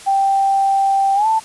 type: tone with pitch glide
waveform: sine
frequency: 784 to 885.1 Hz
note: G5 to A5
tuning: 0 to +10 cents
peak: -12 dBFS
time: 0.06-1.4 s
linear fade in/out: 20 ms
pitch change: +210 cents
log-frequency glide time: 1.15-1.27 s
effects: white hiss -38 dBFS RMS until 1.44 s + resampled to 24000 Hz